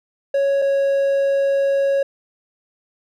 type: tone pair in turn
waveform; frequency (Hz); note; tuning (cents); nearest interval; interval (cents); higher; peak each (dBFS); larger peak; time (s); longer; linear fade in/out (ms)
triangle; 554.4 / 552.3; C#5 / C#5; 0 / -6; unison; 6; first; -13; neither; 0.34-0.62 / 0.62-2.03; second; 5
effects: none